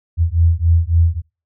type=beating tone pair; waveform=sine; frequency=82 / 85.6 Hz; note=E2 / F2; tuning=-9 / -34 cents; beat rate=3.6 Hz; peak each=-14 dBFS; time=0.17-1.22 s; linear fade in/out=50 ms; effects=noise-tail reverb RT60 0.3 s tail -24 dB re dry